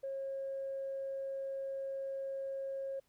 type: tone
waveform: sine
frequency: 542 Hz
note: C#5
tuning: 39 cents flat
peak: -36 dBFS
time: 0.03-3 s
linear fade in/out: 10 ms
effects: tanh soft clip ceiling -32 dBFS + pink hiss -75 dBFS RMS until 3.08 s